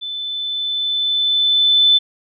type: tone with level ramp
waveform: sine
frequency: 3516 Hz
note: A7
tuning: 2 cents flat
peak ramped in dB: -24 to -8 dBFS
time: 0.01-1.99 s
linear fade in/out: 20 ms
effects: none